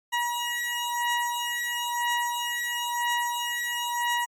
20% pulse beating tone pair, 958 / 959 Hz, A#5 / A#5, +47 / +49 cents, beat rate 1 Hz, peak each -24 dBFS, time 0.12-4.26 s, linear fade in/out 20 ms, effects MP3 64 kbps

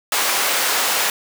pink high-pass noise, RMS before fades -19 dBFS, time 0.12-1.1 s, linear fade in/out 2 ms, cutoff 730 Hz, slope 12 dB/octave, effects none

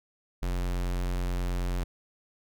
square tone, 44.67 Hz, F1, 40 cents sharp, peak -28 dBFS, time 0.42-1.84 s, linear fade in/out 10 ms, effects none

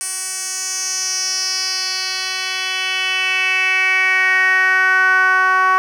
10% pulse tone with band-pass filter sweep, 375.1 Hz, F#4, 24 cents sharp, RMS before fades -17 dBFS, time 0.01-5.78 s, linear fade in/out 0 ms, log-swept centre 8600 to 1200 Hz, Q 4, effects none

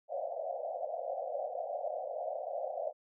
white band-pass noise, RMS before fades -38 dBFS, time 0.08-2.93 s, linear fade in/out 50 ms, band 520 to 740 Hz, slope 96 dB/octave, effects none

